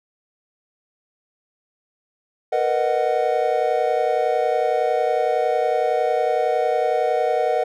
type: chord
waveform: triangle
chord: B major seventh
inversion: third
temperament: just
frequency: 463 / 493.9 / 617.4 / 740.8 Hz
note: A#4 / B4 / D#5 / F#5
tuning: -12 / 0 / -14 / +2 cents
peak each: -22 / -22 / -21 / -20 dBFS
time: 2.52-7.64 s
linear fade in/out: 10 ms
effects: none